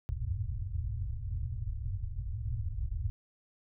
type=low-pass noise; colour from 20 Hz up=white; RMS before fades=-35 dBFS; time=0.09-3.1 s; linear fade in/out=0 ms; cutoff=120 Hz; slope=96 dB/octave; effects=none